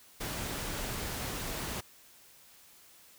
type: noise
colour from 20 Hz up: pink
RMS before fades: -37 dBFS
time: 0.2-1.81 s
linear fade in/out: 10 ms
effects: white hiss -58 dBFS RMS until 3.18 s